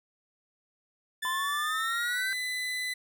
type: tone with pitch glide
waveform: 30% pulse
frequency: 1755 to 2004 Hz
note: A6 to B6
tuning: -5 to +25 cents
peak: -28 dBFS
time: 1.22-2.94 s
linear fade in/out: 10 ms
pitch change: +230 cents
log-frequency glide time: 1.62-2.3 s
type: linear sweep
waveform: triangle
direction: up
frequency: 1015 to 1575 Hz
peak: -29 dBFS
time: 1.25-2.33 s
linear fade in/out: 0 ms
effects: none